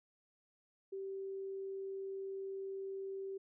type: tone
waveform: sine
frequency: 388 Hz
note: G4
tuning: 18 cents flat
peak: -40 dBFS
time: 0.92-3.38 s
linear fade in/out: 10 ms
effects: none